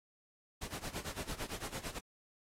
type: noise with tremolo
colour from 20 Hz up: pink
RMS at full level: -40 dBFS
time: 0.61-1.99 s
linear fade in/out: 10 ms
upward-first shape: sine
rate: 8.9 Hz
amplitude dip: 85%
effects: low-pass 12000 Hz 12 dB/octave + AAC 48 kbps